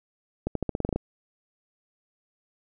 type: accelerating click train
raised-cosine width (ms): 2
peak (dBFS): -13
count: 10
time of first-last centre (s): 0.47-0.96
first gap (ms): 83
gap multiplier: 0.89
effects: none